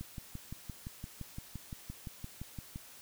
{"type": "click train", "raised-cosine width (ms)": 5, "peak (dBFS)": -29, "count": 17, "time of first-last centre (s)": [0.01, 2.759], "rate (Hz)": 5.82, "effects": ["white hiss -54 dBFS RMS until 3.01 s"]}